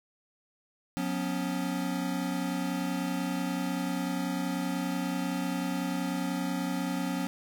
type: chord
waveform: square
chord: F# suspended fourth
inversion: none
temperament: equal with one note detuned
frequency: 181.09 / 246.9 / 277.2 Hz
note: F#3 / B3 / C#4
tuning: -37 / 0 / 0 cents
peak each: -34 / -36 / -34 dBFS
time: 0.97-7.27 s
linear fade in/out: 0 ms
effects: none